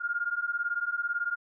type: beating tone pair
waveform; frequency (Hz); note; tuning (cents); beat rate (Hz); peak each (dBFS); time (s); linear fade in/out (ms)
sine; 1405 / 1423; F6 / F6; +10 / +32; 18; -31; 0-1.36; 20
effects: none